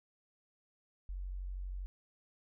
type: tone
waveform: sine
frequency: 46.25 Hz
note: F#1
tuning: in tune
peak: -38 dBFS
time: 1.09-1.86 s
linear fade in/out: 0 ms
effects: none